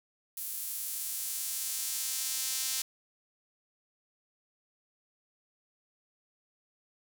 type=tone with high-pass filter sweep; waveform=sawtooth; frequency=261.6 Hz; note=C4; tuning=in tune; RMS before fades=-35 dBFS; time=0.37-2.82 s; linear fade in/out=5 ms; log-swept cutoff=12000 to 5500 Hz; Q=0.8; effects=none